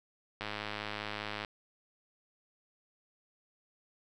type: click train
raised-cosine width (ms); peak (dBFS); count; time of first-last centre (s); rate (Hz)
0.3; -21; 110; 0.41-1.448; 105
effects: none